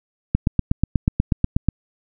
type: click train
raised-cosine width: 5 ms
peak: -3 dBFS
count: 12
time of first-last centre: 0.35-1.687 s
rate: 8.23 Hz
effects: none